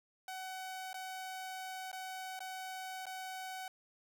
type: tone with dropouts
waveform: sawtooth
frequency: 752 Hz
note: F#5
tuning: 28 cents sharp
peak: -38 dBFS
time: 0.28-3.68 s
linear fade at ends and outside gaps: 2 ms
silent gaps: 0.931-0.942 / 1.916-1.929 / 2.392-2.404 / 3.056-3.066 s
effects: none